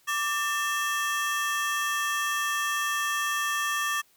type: ring-modulated tone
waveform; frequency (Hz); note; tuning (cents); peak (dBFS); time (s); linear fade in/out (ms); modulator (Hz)
35% pulse; 1480; F#6; 0; -21; 0.07-4.02; 20; 311
effects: white hiss -63 dBFS RMS until 4.16 s